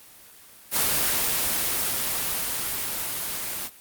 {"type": "noise with level ramp", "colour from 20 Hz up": "white", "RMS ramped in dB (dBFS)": [-22, -31], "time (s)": [0.71, 3.7], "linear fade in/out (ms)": 50, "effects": ["white hiss -49 dBFS RMS until 3.8 s", "Opus 24 kbps"]}